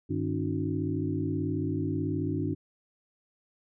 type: tone cluster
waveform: sine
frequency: 99.6 / 154.2 / 273.3 / 311.8 / 366.7 Hz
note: G2 / D#3 / C#4 / D#4 / F#4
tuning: +28 / -15 / -24 / +4 / -15 cents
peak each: -33 / -34 / -33 / -33 / -37 dBFS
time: 0.09-2.55 s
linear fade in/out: 20 ms
effects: none